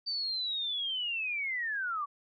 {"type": "linear sweep", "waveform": "sine", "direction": "down", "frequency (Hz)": [4630, 1120], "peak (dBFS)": -31, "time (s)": [0.06, 2.06], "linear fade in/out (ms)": 20, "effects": []}